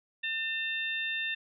harmonic tone, 900 Hz, A5, 39 cents sharp, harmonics 2 / 3 / 4, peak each -34 / -34 / -37 dBFS, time 0.23-1.35 s, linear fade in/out 10 ms, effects none

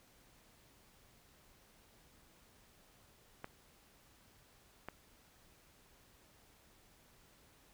clicks, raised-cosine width 0.5 ms, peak -28 dBFS, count 2, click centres 3.444 / 4.886 s, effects pink hiss -66 dBFS RMS until 7.73 s

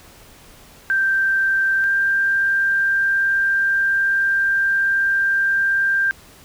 sine tone pair in turn, 1568 / 1585.3 Hz, G6 / G6, 0 / +19 cents, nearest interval unison, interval 19 cents, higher second, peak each -15 dBFS, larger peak neither, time 0.9-1.84 / 1.84-6.11 s, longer second, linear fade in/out 0 ms, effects pink hiss -46 dBFS RMS until 6.44 s

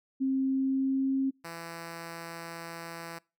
sine tone with pitch glide, 266.2 to 268.2 Hz, C4 to C4, +30 to +43 cents, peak -25 dBFS, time 0.2-1.31 s, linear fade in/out 20 ms, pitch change +13 cents, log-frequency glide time 0.41-1.14 s
5% pulse tone, 167.3 Hz, E3, 26 cents sharp, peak -28 dBFS, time 1.44-3.19 s, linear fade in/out 10 ms
effects noise-tail reverb RT60 0.3 s tail -25 dB re dry

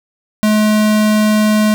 square tone, 213.4 Hz, G#3, 47 cents sharp, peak -10 dBFS, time 0.43-1.74 s, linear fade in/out 0 ms, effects none

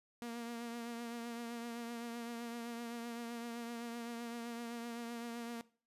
sawtooth tone with vibrato, 234.8 Hz, A#3, 13 cents sharp, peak -38 dBFS, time 0.22-5.61 s, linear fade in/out 0 ms, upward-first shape triangle, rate 7.8 Hz, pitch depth 37 cents each way, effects noise-tail reverb RT60 0.4 s tail -19 dB re dry + resampled to 32000 Hz

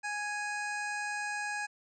harmonic tone with a mistuned harmonic, 830.6 Hz, G#5, in tune, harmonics 1 / 2 / 3 / 5 / 6 / 7 / 8 / 9 / 10, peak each -38 / -36 / -41 / -53 / -51 / -58 / -50 / -50 / -52 dBFS, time 0.03-1.67 s, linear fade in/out 20 ms, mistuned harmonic 8, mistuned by -25 cents, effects none

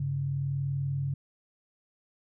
sine tone pair together, 98 / 138.59 Hz, G2 / C#3, 0 / 0 cents, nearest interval tritone, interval 600 cents, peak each -37 / -28 dBFS, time 0-1.14 s, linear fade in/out 5 ms, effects none

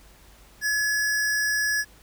square tone pair together, 1700 / 5713 Hz, G#6 / F8, +40 / +38 cents, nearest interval octave + major sixth, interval 2098 cents, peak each -23 / -33 dBFS, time 0.61-1.85 s, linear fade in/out 50 ms, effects added 50 Hz sine -54 dBFS peak until 2.02 s + pink hiss -54 dBFS RMS until 2.02 s

